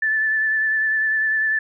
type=tone with vibrato; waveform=sine; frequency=1750 Hz; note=A6; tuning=10 cents flat; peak=-17 dBFS; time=0.02-1.59 s; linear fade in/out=5 ms; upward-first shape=sine; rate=10 Hz; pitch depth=20 cents each way; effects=none